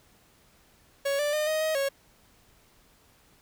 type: tone with pitch steps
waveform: 45% pulse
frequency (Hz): 557 / 588 / 608 / 625 / 630 / 551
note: C#5 / D5 / D#5 / D#5 / D#5 / C#5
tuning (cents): +8 / +2 / -40 / +8 / +21 / -11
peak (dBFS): -25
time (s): 1.05-1.89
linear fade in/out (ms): 10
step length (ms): 140
effects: pink hiss -61 dBFS RMS until 3.41 s